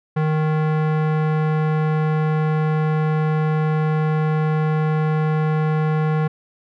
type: tone with low-pass filter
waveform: square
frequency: 155.2 Hz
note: D#3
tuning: 4 cents flat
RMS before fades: -19 dBFS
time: 0.16-6.28 s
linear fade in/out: 10 ms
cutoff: 1600 Hz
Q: 0.98
effects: none